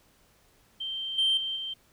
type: tone with level steps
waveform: sine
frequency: 3136 Hz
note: G7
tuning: in tune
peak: -31 / -20 / -29 / -32 dBFS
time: 0.8-1.74 s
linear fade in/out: 10 ms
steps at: 1.18 / 1.37 / 1.56 s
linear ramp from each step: 5 ms
effects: tanh soft clip ceiling -19 dBFS + pink hiss -63 dBFS RMS until 1.92 s